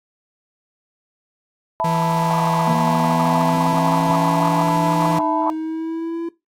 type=chord; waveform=sine; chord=E suspended fourth; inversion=none; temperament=just; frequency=659.3 / 879 / 988.9 Hz; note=E5 / A5 / B5; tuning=0 / -2 / +2 cents; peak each=-22 dBFS; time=1.8-5.5 s; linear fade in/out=0 ms
type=tone with pitch glide; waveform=45% pulse; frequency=164.81 to 165.96 Hz; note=E3 to E3; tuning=0 to +12 cents; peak=-20 dBFS; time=1.84-5.19 s; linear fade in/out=5 ms; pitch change=+12 cents; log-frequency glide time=2.73-4.51 s
type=linear sweep; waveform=triangle; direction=up; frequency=233.1 to 336.8 Hz; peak=-20 dBFS; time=2.67-6.29 s; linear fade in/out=5 ms
effects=noise-tail reverb RT60 0.2 s tail -19 dB re dry + AAC 48 kbps